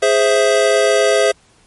square chord, Ab augmented, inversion none, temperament equal, 415.3 / 523.3 / 659.3 Hz, Ab4 / C5 / E5, 0 / 0 / 0 cents, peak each -16 dBFS, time 0.02-1.32 s, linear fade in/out 10 ms, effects pink hiss -52 dBFS RMS until 1.66 s + MP3 48 kbps

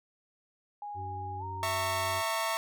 sine tone with pitch glide, 825 to 926 Hz, G#5 to A#5, -12 to -12 cents, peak -37 dBFS, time 0.82-1.64 s, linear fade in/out 2 ms, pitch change +200 cents, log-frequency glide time 1.39-1.44 s
harmonic tone, 95 Hz, F#2, 46 cents sharp, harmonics 1 / 3 / 4, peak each -39 / -54 / -48 dBFS, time 0.94-2.23 s, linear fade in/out 50 ms
sawtooth chord, A# diminished, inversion second, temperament equal with one note detuned, 659.3 / 910.5 / 1108.7 Hz, E5 / A#5 / C#6, 0 / -41 / 0 cents, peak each -30 dBFS, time 1.63-2.57 s, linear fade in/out 0 ms
effects none

